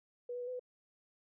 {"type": "tone with pitch steps", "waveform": "sine", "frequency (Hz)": [486.6, 491.5, 488.6, 505, 497.6], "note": ["B4", "B4", "B4", "B4", "B4"], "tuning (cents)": [-26, -8, -19, 39, 13], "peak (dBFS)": -38, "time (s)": [0.29, 0.595], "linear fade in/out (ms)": 5, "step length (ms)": 61, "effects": []}